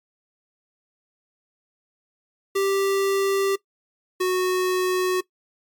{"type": "tone pair in turn", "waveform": "square", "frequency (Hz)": [392, 368.1], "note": ["G4", "F#4"], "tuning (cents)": [0, -9], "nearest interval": "minor second", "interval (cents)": 109, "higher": "first", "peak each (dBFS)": -20, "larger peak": "neither", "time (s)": [[2.55, 3.56], [4.2, 5.21]], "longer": "neither", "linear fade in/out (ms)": 10, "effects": ["noise-tail reverb RT60 0.1 s tail -19 dB re dry", "MP3 96 kbps"]}